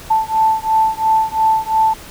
sine beating tone pair, 880 / 882.9 Hz, A5 / A5, 0 / +6 cents, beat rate 2.9 Hz, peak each -15 dBFS, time 0.1-1.94 s, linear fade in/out 10 ms, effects pink hiss -36 dBFS RMS until 2.1 s

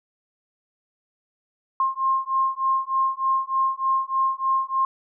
sine beating tone pair, 1062 / 1065.3 Hz, C6 / C6, +25 / +31 cents, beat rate 3.3 Hz, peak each -23 dBFS, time 1.8-4.85 s, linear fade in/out 2 ms, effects none

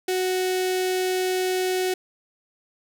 sawtooth tone with notch filter, 370 Hz, F#4, in tune, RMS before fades -24 dBFS, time 0.08-1.94 s, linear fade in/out 5 ms, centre 1100 Hz, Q 1.3, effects none

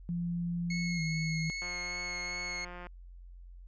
sine tone with pitch glide, 172.4 to 159.01 Hz, F3 to D#3, -22 to +38 cents, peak -31 dBFS, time 0.09-1.5 s, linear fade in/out 0 ms, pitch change -140 cents, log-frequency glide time 0.96-1.01 s
sawtooth tone with vibrato, 2178 Hz, C#7, 31 cents flat, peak -32 dBFS, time 0.7-2.65 s, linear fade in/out 5 ms, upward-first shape triangle, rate 2.5 Hz, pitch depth 16 cents each way
click train, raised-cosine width 0.5 ms, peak -31 dBFS, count 222, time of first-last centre 1.62-2.869 s, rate 177 Hz
effects added 44 Hz sine -47 dBFS peak until 3.67 s + resampled to 16000 Hz

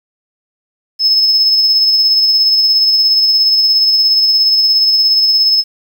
sine tone with tremolo, 5200 Hz, E8, 24 cents flat, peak -4 dBFS, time 0.99-5.64 s, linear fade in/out 50 ms, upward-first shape sine, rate 17 Hz, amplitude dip 40%, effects tanh soft clip ceiling -5 dBFS + 7-bit

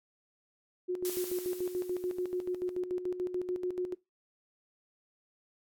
sine tone with tremolo, 362.2 Hz, F#4, 37 cents flat, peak -29 dBFS, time 0.88-3.95 s, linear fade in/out 20 ms, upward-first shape square, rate 6.9 Hz, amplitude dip 65%
blue noise with exponential decay, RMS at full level -36 dBFS, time 1.05-2.8 s, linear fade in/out 0 ms, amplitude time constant 380 ms
effects noise-tail reverb RT60 0.2 s tail -21 dB re dry + AAC 64 kbps

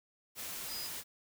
sine tone in noise, 4945 Hz, D#8, 12 cents flat, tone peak -41 dBFS, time 0.67-0.9 s, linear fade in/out 50 ms, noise white, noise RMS -42 dBFS, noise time 0.35-1.04 s, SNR -2 dB, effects none

